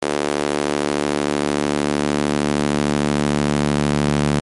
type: tone with high-pass filter sweep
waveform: sawtooth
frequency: 73.2 Hz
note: D2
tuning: 5 cents flat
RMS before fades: -19 dBFS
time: 0.02-4.4 s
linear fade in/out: 5 ms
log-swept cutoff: 380 to 170 Hz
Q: 1.5
effects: MP3 48 kbps